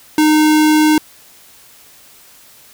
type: tone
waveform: square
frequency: 307.2 Hz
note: D#4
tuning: 22 cents flat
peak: -9 dBFS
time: 0.18-0.98 s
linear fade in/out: 2 ms
effects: white hiss -44 dBFS RMS until 2.73 s